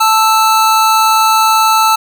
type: tone pair together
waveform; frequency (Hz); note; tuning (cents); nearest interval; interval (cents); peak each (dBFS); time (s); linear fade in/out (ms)
square; 880 / 1318.5; A5 / E6; 0 / 0; perfect fifth; 700; -11; 0-1.96; 10
effects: none